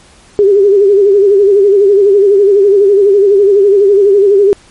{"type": "tone with vibrato", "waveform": "sine", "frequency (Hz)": 400, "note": "G4", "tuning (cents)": 35, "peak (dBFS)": -3, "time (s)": [0.39, 4.53], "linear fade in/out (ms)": 0, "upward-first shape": "sine", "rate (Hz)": 12, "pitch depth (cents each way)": 75, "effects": ["pink hiss -42 dBFS RMS until 4.7 s", "MP3 48 kbps"]}